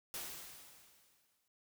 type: noise with exponential decay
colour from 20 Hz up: white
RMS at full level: -42 dBFS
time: 0.14-1.48 s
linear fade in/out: 1 ms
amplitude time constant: 290 ms
effects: none